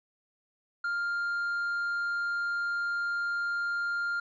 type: tone with tanh clipping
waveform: sine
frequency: 1400 Hz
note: F6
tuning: 4 cents sharp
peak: -29 dBFS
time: 0.84-4.2 s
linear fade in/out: 5 ms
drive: 3 dB
effects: none